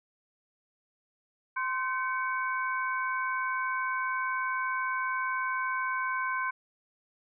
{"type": "tone cluster", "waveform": "sine", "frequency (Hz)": [1041, 1534, 2239], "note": ["C6", "G6", "C#7"], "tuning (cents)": [-9, -38, 17], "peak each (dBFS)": [-31, -32, -38], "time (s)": [1.56, 6.51], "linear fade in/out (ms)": 10, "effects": []}